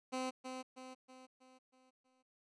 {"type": "tone with echo", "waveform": "15% pulse", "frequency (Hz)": 257.9, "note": "C4", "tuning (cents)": -25, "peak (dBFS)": -31, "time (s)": [0.12, 0.31], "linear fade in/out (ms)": 20, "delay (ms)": 320, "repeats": 6, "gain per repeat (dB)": -6, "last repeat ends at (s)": 2.23, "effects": ["resampled to 22050 Hz"]}